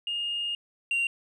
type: tone pair in turn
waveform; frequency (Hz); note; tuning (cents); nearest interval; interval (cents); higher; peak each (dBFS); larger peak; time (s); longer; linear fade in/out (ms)
sine; 2838 / 2765; F7 / F7; +27 / -18; unison; 45; first; -27 / -21; second; 0.07-0.55 / 0.91-1.07; first; 2
effects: tanh soft clip ceiling -23 dBFS